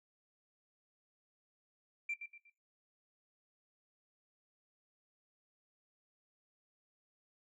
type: tone with echo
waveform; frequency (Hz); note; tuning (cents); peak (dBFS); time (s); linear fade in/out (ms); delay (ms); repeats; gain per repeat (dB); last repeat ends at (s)
sine; 2358; D7; +6; -34; 2.09-2.14; 5; 120; 3; -9; 2.5
effects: noise-tail reverb RT60 0.4 s tail -21 dB re dry + tanh soft clip ceiling -31 dBFS